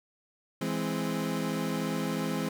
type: chord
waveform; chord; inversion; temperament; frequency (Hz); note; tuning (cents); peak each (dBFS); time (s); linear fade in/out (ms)
30% pulse; E augmented; none; equal; 164.81 / 207.7 / 261.6; E3 / G#3 / B#3; 0 / 0 / 0; -31; 0.61-2.49; 5
effects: none